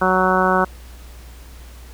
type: harmonic tone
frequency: 185.9 Hz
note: F#3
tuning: 8 cents sharp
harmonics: 1 / 2 / 3 / 4 / 5 / 6 / 7 / 8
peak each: -22 / -22 / -22 / -22 / -22 / -22 / -22 / -22 dBFS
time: 0.01-0.65 s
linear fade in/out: 10 ms
effects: added 60 Hz sine -37 dBFS peak until 1.93 s + pink hiss -46 dBFS RMS until 1.93 s